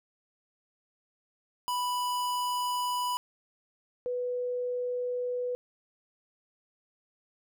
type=tone pair in turn; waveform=square / sine; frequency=987.8 / 493.9 Hz; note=B5 / B4; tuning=0 / 0 cents; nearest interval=octave; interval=1200 cents; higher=first; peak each=-29 / -29 dBFS; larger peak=neither; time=1.68-3.17 / 4.06-5.55 s; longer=neither; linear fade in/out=0 ms; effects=none